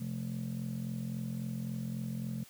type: chord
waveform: sine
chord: F major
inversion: second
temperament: just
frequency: 130.96 / 174.61 / 218.3 Hz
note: C3 / F3 / A3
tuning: +2 / 0 / -13 cents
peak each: -37 / -39 / -37 dBFS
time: 0-2.44 s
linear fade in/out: 10 ms
effects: tanh soft clip ceiling -30 dBFS + white hiss -57 dBFS RMS until 2.49 s